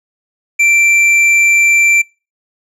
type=tone with hard clipping; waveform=sine; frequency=2349 Hz; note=D7; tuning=in tune; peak=-9 dBFS; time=0.59-2.02 s; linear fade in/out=10 ms; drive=7 dB; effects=noise-tail reverb RT60 0.3 s tail -24 dB re dry + low-pass 11000 Hz 12 dB/octave